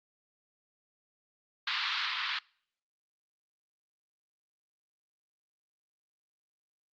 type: band-pass noise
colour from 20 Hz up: white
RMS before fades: -33 dBFS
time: 1.67-2.39 s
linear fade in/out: 5 ms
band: 1000 to 4300 Hz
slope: 48 dB/octave
effects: noise-tail reverb RT60 0.6 s tail -26 dB re dry + Opus 48 kbps